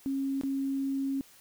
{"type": "tone with dropouts", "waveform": "sine", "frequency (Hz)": 272.2, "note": "C#4", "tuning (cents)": -31, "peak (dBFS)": -28, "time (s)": [0.06, 1.21], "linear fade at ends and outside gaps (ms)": 0, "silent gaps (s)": [0.412, 0.435], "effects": ["white hiss -57 dBFS RMS until 1.4 s"]}